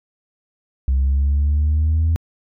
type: exponential sweep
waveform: sine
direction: up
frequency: 65.41 to 82.41 Hz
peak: -12 dBFS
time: 0.88-2.16 s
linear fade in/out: 0 ms
effects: tanh soft clip ceiling -12 dBFS